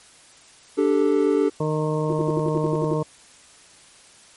triangle chord, D suspended fourth, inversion none, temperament equal, 293.7 / 392 / 440 Hz, D4 / G4 / A4, 0 / 0 / 0 cents, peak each -19 dBFS, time 0.77-1.5 s, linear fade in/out 20 ms
harmonic tone, 154 Hz, D#3, 17 cents flat, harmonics 1 / 2 / 3 / 4 / 6 / 7, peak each -24 / -29 / -25 / -30 / -33 / -34 dBFS, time 1.6-3.03 s, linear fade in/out 5 ms
sine tone bursts, 342.4 Hz, F4, 34 cents flat, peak -21 dBFS, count 10, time 2.1-2.935 s, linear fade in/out 0 ms, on 25 ms, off 65 ms
effects white hiss -50 dBFS RMS until 4.36 s + MP3 48 kbps

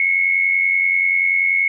sine tone with amplitude modulation, 2187 Hz, C#7, 24 cents flat, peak -11 dBFS, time 0-1.68 s, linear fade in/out 2 ms, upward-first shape sine, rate 90.4 Hz, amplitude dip 60%, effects none

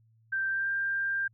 sine tone with pitch glide, 1568 to 1589.9 Hz, G6 to G6, 0 to +24 cents, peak -27 dBFS, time 0.32-1.28 s, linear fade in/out 10 ms, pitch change +24 cents, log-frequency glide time 0.49-0.7 s, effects added 112 Hz sine -61 dBFS peak until 1.33 s

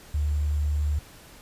sine tone with sample-and-hold, 74.1 Hz, D2, 16 cents sharp, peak -22 dBFS, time 0.14-0.99 s, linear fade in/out 5 ms, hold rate 7350 Hz, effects pink hiss -49 dBFS RMS until 1.41 s + resampled to 32000 Hz

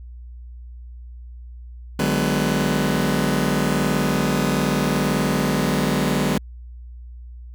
sawtooth chord, G# half-diminished seventh, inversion second, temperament just, 149.51 / 186.89 / 207.7 / 249.2 Hz, D3 / F#3 / G#3 / B3, +31 / +18 / 0 / +16 cents, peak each -20 dBFS, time 1.99-6.38 s, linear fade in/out 5 ms, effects added 60 Hz sine -35 dBFS peak until 7.54 s

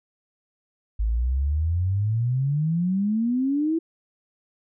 sine exponential sweep, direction up, 51.91 to 333.6 Hz, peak -20 dBFS, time 0.99-3.79 s, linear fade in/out 10 ms, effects none

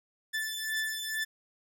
sawtooth beating tone pair, 1754 / 1756.2 Hz, A6 / A6, -6 / -4 cents, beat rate 2.2 Hz, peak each -31 dBFS, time 0.33-1.25 s, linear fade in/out 20 ms, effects none

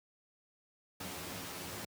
pink noise with comb filter, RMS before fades -43 dBFS, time 1-1.85 s, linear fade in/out 5 ms, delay 11 ms, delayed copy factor +1, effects high-pass 100 Hz 12 dB/octave

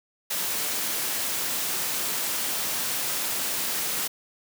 white high-pass noise, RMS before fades -28 dBFS, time 0.3-4.08 s, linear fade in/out 10 ms, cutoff 140 Hz, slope 12 dB/octave, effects none

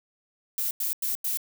violet noise bursts, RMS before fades -28 dBFS, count 4, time 0.58-1.373 s, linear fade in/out 2 ms, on 130 ms, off 91 ms, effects none

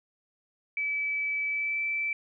sine tone with pitch glide, 2300 to 2324 Hz, D7 to D7, -37 to -19 cents, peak -27 dBFS, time 0.77-2.13 s, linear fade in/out 2 ms, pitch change +18 cents, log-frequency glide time 1.49-1.8 s, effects none

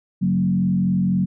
sine tone with frequency modulation, 185 Hz, F#3, in tune, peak -16 dBFS, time 0.21-1.26 s, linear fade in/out 20 ms, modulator 44 Hz, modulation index 0.84, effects none

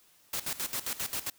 white noise with tremolo, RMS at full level -33 dBFS, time 0.33-1.3 s, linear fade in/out 5 ms, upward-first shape square, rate 7.5 Hz, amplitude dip 80%, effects white hiss -63 dBFS RMS until 1.38 s

